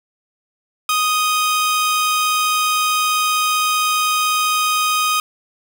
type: tone pair together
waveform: sawtooth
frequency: 1244.5 / 3139 Hz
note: D#6 / G7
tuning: 0 / +2 cents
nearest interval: octave + major third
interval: 1602 cents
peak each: -12 / -22 dBFS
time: 0.89-5.2 s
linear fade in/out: 2 ms
effects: none